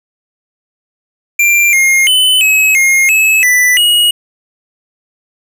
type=tone with pitch steps; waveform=square; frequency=2372 / 2135 / 3022 / 2564 / 2138 / 2589 / 1984 / 2894 Hz; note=D7 / C7 / F#7 / E7 / C7 / E7 / B6 / F#7; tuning=+17 / +34 / +36 / -49 / +37 / -32 / +7 / -39 cents; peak=-7 dBFS; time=1.39-4.11 s; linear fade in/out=5 ms; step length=340 ms; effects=none